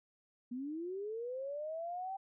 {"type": "linear sweep", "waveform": "sine", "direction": "up", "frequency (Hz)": [236.7, 784], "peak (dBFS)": -38, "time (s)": [0.51, 2.17], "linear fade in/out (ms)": 10, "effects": []}